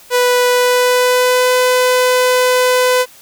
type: tone with pitch glide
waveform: sawtooth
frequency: 493.9 to 503.1 Hz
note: B4 to B4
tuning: 0 to +32 cents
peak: -6 dBFS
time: 0.1-3.06 s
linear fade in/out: 50 ms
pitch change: +32 cents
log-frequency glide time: 0.49-1.54 s
effects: white hiss -42 dBFS RMS until 3.21 s